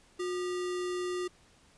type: tone with sample-and-hold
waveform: sine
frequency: 360.1 Hz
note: F#4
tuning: 47 cents flat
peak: -31 dBFS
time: 0.19-1.28 s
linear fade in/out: 10 ms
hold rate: 1575 Hz
effects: pink hiss -62 dBFS RMS until 1.77 s + resampled to 22050 Hz